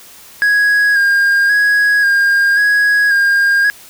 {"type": "tone with vibrato", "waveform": "triangle", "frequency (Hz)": 1637, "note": "G#6", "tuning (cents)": -25, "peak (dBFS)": -7, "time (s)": [0.42, 3.7], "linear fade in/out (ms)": 0, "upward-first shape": "square", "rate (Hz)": 0.93, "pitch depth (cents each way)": 26, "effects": ["white hiss -39 dBFS RMS until 3.89 s"]}